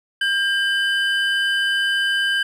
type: tone pair together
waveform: triangle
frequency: 1598 / 3017 Hz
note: G6 / F#7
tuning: +33 / +33 cents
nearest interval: major seventh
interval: 1100 cents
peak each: -17 / -21 dBFS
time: 0.21-2.43 s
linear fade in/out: 5 ms
effects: none